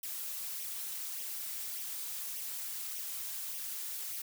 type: noise with flanger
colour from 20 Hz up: blue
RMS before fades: -40 dBFS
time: 0.03-4.22 s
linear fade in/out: 5 ms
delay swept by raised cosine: 0.33 to 6.33 ms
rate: 1.7 Hz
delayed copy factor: +0.6
effects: none